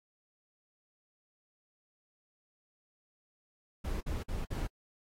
brown noise bursts, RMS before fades -35 dBFS, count 4, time 3.84-4.673 s, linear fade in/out 10 ms, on 170 ms, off 51 ms, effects AAC 48 kbps

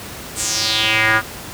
square tone with band-pass filter sweep, 110 Hz, A2, in tune, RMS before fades -17 dBFS, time 0.35-1.22 s, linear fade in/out 50 ms, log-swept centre 8700 to 1400 Hz, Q 3.5, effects pink hiss -32 dBFS RMS until 1.53 s + high-pass 60 Hz 12 dB/octave

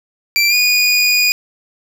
25% pulse tone with pitch glide, 2348 to 2459 Hz, D7 to D#7, -1 to -21 cents, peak -7 dBFS, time 0.36-1.32 s, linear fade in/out 0 ms, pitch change +80 cents, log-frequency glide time 0.48-0.55 s, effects none

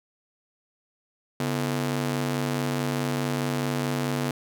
sawtooth ring-modulated tone, 193.5 Hz, G3, 22 cents flat, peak -18 dBFS, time 1.4-4.31 s, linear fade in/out 2 ms, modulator 54.4 Hz, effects none

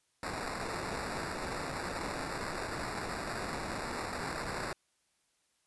white noise with sample-and-hold, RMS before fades -38 dBFS, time 0.23-4.73 s, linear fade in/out 2 ms, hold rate 3150 Hz, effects white hiss -75 dBFS RMS until 5.66 s + resampled to 24000 Hz

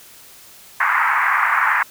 pink band-pass noise, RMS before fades -17 dBFS, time 0.8-1.83 s, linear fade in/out 5 ms, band 910 to 2100 Hz, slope 48 dB/octave, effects white hiss -44 dBFS RMS until 1.9 s

